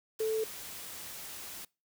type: tone in noise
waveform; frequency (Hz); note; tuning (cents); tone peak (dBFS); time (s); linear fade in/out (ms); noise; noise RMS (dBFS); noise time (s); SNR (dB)
sine; 440; A4; 0; -28; 0.2-0.44; 5; white; -44; 0.19-1.65; +13
effects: noise-tail reverb RT60 0.3 s tail -25 dB re dry